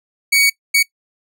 sawtooth tone bursts at uneven times, 2246 Hz, C#7, 22 cents sharp, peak -7 dBFS, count 2, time 0.32-0.5 / 0.74-0.83 s, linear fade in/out 10 ms, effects noise-tail reverb RT60 0.1 s tail -21 dB re dry

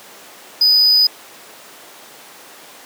triangle tone, 4978 Hz, D#8, in tune, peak -8 dBFS, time 0.61-1.07 s, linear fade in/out 5 ms, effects pink hiss -39 dBFS RMS until 2.85 s + high-pass 400 Hz 12 dB/octave

